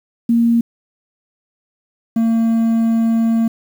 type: tone pair in turn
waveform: sine / triangle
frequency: 233.1 / 227.3 Hz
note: A#3 / A#3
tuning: 0 / -43 cents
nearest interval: unison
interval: 43 cents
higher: first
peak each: -10 dBFS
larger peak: neither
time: 0.29-0.61 / 2.16-3.48 s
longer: second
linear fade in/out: 5 ms
effects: 7-bit